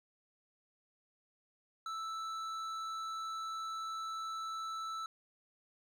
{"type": "tone with hard clipping", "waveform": "sine", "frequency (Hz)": 1318.5, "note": "E6", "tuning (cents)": 0, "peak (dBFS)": -40, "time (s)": [1.86, 5.06], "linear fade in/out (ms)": 2, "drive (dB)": 9, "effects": []}